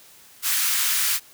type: high-pass noise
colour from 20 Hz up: white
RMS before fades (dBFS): -22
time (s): 0.42-1.2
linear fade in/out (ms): 50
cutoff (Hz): 1200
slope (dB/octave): 24
effects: white hiss -50 dBFS RMS until 1.33 s + high-pass 60 Hz 12 dB/octave